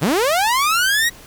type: linear sweep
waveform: sawtooth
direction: up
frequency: 119.1 to 1932 Hz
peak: -11 dBFS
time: 0.01-1.1 s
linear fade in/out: 20 ms
effects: pink hiss -42 dBFS RMS until 1.26 s